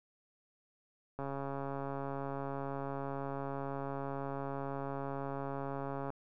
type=click train; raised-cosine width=1 ms; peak=-26 dBFS; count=679; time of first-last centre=1.19-6.103 s; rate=138 Hz; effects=none